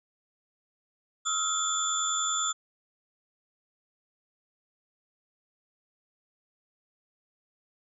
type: tone cluster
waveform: sine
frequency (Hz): 1275 / 1365 / 3452 / 7120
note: D#6 / F6 / A7 / A8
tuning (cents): +42 / -40 / -34 / +20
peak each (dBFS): -33 / -34 / -33 / -29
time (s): 1.25-2.53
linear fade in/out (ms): 20
effects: none